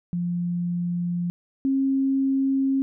sine tone pair in turn, 174.61 / 269.7 Hz, F3 / C#4, 0 / -47 cents, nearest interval minor sixth, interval 753 cents, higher second, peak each -23 / -19 dBFS, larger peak second, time 0.13-1.3 / 1.65-2.82 s, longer neither, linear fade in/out 0 ms, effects none

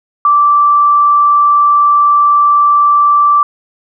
sine tone, 1168 Hz, D6, 10 cents flat, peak -5 dBFS, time 0.25-3.43 s, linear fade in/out 2 ms, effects none

